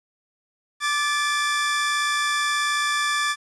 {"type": "tone pair together", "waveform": "sawtooth", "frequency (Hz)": [1176, 1734.7], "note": ["D6", "A6"], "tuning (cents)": [2, -25], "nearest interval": "perfect fifth", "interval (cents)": 673, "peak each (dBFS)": [-20, -20], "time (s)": [0.8, 3.36], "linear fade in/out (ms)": 50, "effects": ["resampled to 22050 Hz", "9-bit"]}